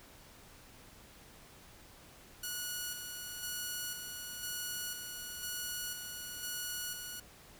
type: tone with tremolo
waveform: 5% pulse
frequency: 1459 Hz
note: F#6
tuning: 25 cents flat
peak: -26 dBFS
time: 2.43-7.2 s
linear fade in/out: 5 ms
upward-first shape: square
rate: 1 Hz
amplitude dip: 40%
effects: pink hiss -57 dBFS RMS until 7.59 s